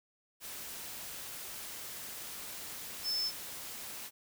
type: tone in noise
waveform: sine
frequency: 5270 Hz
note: E8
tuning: 1 cent flat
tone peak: -31 dBFS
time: 3.03-3.32 s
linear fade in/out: 50 ms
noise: white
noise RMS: -44 dBFS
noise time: 0.4-4.11 s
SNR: +10 dB
effects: none